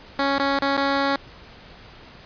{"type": "tone with dropouts", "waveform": "10% pulse", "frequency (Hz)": 277.2, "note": "C#4", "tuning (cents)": 0, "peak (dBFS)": -11, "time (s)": [0.19, 1.16], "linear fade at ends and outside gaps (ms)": 1, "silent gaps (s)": [[0.382, 0.397], [0.589, 0.622], [0.768, 0.776]], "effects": ["pink hiss -45 dBFS RMS until 2.25 s", "resampled to 11025 Hz"]}